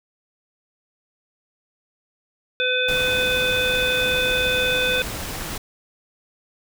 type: harmonic tone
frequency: 504 Hz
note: B4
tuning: 35 cents sharp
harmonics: 1 / 3 / 5 / 7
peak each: -24 / -24 / -24 / -24 dBFS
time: 2.6-5.02 s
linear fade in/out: 0 ms
type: noise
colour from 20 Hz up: pink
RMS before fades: -30 dBFS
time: 2.88-5.58 s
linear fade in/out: 5 ms
effects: none